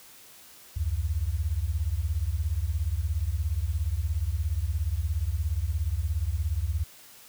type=beating tone pair; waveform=sine; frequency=69.5 / 86.5 Hz; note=C#2 / F2; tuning=+5 / -16 cents; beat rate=17 Hz; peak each=-28 / -28 dBFS; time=0.76-6.84 s; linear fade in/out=10 ms; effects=white hiss -51 dBFS RMS until 7.28 s

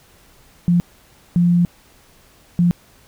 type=tone bursts at uneven times; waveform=sine; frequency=174.2 Hz; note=F3; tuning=4 cents flat; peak=-11 dBFS; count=3; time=0.68-0.8 / 1.36-1.65 / 2.59-2.71 s; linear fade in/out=0 ms; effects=pink hiss -51 dBFS RMS until 3.07 s

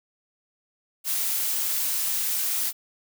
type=noise; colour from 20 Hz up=blue; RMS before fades=-26 dBFS; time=1.04-2.73 s; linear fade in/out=50 ms; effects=none

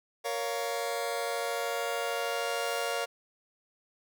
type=chord; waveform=sawtooth; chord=Bb minor; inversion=none; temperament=just; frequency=466.2 / 559.4 / 699.2 Hz; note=Bb4 / Db5 / F5; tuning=0 / +16 / +2 cents; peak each=-31 dBFS; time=0.24-3.06 s; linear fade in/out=20 ms; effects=none

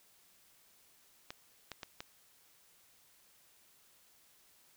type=clicks; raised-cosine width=0.2 ms; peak=-25 dBFS; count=4; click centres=1.305 / 1.717 / 1.832 / 2.005 s; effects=white hiss -66 dBFS RMS until 4.76 s

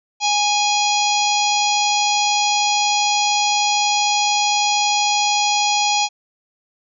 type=harmonic tone with a mistuned harmonic; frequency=827 Hz; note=G#5; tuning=8 cents flat; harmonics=1 / 3 / 4 / 5 / 6 / 7 / 8; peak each=-18 / -23 / -24 / -25 / -26 / -26 / -27 dBFS; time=0.2-6.09 s; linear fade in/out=50 ms; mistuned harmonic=8; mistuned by=+40 cents; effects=none

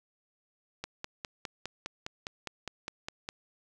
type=click train; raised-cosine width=0.2 ms; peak=-19 dBFS; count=13; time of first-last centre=0.84-3.289 s; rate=4.9 Hz; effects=none

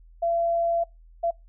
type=tone bursts at uneven times; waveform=sine; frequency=678 Hz; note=E5; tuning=49 cents sharp; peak=-21 dBFS; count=2; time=0.22-0.84 / 1.23-1.31 s; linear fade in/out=10 ms; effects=noise-tail reverb RT60 0.2 s tail -23 dB re dry + added 41 Hz sine -48 dBFS peak until 1.48 s

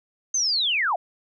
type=linear sweep; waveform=sine; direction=down; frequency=6400 to 622.3 Hz; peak=-20 dBFS; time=0.34-0.96 s; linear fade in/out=5 ms; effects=none

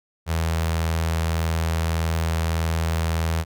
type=tone with notch filter; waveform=sawtooth; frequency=81.7 Hz; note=E2; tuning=15 cents flat; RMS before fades=-23 dBFS; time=0.26-3.45 s; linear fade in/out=50 ms; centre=290 Hz; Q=1.1; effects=none

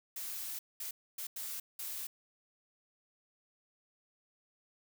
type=noise bursts at uneven times; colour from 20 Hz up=blue; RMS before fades=-41 dBFS; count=5; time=0.16-0.59 / 0.8-0.91 / 1.18-1.27 / 1.36-1.6 / 1.79-2.07 s; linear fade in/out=5 ms; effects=none

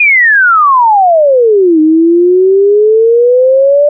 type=exponential two-way sweep; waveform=sine; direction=down then up; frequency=2489 to 307.7 to 592 Hz; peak=-3 dBFS; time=0-3.89 s; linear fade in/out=5 ms; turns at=1.8 s; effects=none

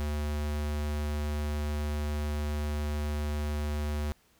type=tone; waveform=square; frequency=74.4 Hz; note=D2; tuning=23 cents sharp; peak=-30 dBFS; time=0-4.12 s; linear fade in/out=0 ms; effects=pink hiss -65 dBFS RMS until 4.39 s

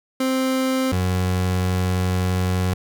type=tone pair in turn; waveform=30% pulse; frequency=261.6 / 91.74 Hz; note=C4 / F#2; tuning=0 / -14 cents; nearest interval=octave + tritone; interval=1814 cents; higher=first; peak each=-16 dBFS; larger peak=neither; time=0.2-0.92 / 0.92-2.74 s; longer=second; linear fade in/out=5 ms; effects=none

